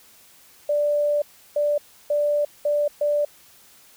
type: tone bursts at uneven times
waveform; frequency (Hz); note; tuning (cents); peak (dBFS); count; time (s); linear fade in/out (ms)
sine; 587.3; D5; 0; -18; 5; 0.69-1.22 / 1.56-1.78 / 2.1-2.45 / 2.65-2.88 / 3.01-3.25; 5
effects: white hiss -52 dBFS RMS until 3.96 s